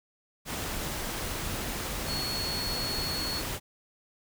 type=tone in noise; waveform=sine; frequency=4356 Hz; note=C#8; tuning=31 cents flat; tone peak=-32 dBFS; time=2.06-3.43 s; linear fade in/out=50 ms; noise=pink; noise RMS=-34 dBFS; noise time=0.45-3.6 s; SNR=-1 dB; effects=none